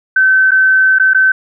sine tone with dropouts, 1534 Hz, G6, 38 cents flat, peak -6 dBFS, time 0.16-1.32 s, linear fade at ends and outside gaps 5 ms, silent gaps 0.509-0.516 / 0.986-0.997 / 1.135-1.146 s, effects none

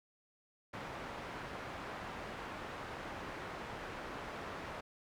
white low-pass noise, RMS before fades -45 dBFS, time 0.73-4.81 s, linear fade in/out 10 ms, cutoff 1400 Hz, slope 12 dB/octave, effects none

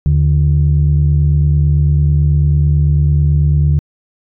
sine tone pair together, 77.78 / 146.83 Hz, D#2 / D3, 0 / 0 cents, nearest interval major seventh, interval 1100 cents, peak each -10 dBFS, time 0.06-3.79 s, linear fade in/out 0 ms, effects tanh soft clip ceiling -3 dBFS

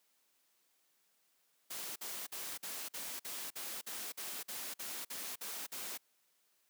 white noise bursts, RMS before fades -43 dBFS, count 14, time 1.7-5.977 s, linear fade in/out 10 ms, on 260 ms, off 49 ms, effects white hiss -75 dBFS RMS until 6.69 s + high-pass 200 Hz 12 dB/octave

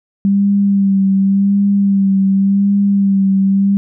sine tone with vibrato, 197.1 Hz, G3, 10 cents sharp, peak -9 dBFS, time 0.25-3.77 s, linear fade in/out 0 ms, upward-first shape sine, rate 0.89 Hz, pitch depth 31 cents each way, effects none

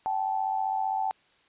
sine tone pair together, 770.6 / 866 Hz, G5 / A5, -30 / -28 cents, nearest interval major second, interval 202 cents, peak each -28 / -29 dBFS, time 0.06-1.11 s, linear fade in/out 0 ms, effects white hiss -63 dBFS RMS until 1.48 s + resampled to 8000 Hz

